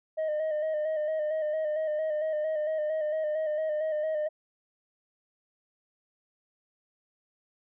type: tone with vibrato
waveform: sine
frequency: 618 Hz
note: D#5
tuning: 12 cents flat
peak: -24 dBFS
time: 0.17-4.29 s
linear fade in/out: 20 ms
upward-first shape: square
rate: 4.4 Hz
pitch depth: 35 cents each way
effects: tanh soft clip ceiling -26 dBFS